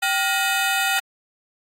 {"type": "ring-modulated tone", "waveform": "20% pulse", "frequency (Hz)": 1100, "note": "C#6", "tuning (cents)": -14, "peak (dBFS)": -11, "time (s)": [0.02, 1], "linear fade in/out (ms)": 10, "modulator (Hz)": 322, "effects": ["AAC 48 kbps"]}